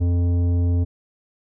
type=tone with tanh clipping; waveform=sine; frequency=87.31 Hz; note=F2; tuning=in tune; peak=-18 dBFS; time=0-0.85 s; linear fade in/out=20 ms; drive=11 dB; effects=none